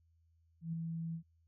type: tone with ADSR envelope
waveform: sine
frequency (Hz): 164.7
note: E3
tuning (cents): -1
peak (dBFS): -34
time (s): 0.61-1.23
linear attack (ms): 120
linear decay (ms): 6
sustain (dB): -3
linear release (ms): 88
effects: added 82 Hz sine -68 dBFS peak until 1.47 s